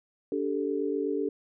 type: chord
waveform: sine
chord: D suspended fourth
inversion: none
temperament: equal with one note detuned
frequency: 289.1 / 392 / 440 Hz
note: D4 / G4 / A4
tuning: -27 / 0 / 0 cents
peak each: -31 dBFS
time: 0.32-1.29 s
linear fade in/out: 2 ms
effects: none